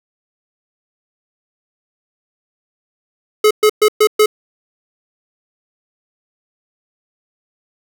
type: tone bursts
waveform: square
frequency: 426.3 Hz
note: G#4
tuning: 45 cents sharp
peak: -8 dBFS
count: 5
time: 3.44-4.26 s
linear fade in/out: 5 ms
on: 68 ms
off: 120 ms
effects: none